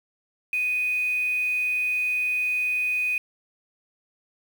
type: tone with quantisation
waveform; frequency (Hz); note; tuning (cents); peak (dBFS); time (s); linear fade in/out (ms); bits
sine; 2491; D#7; +1; -22; 0.53-3.18; 2; 7
effects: none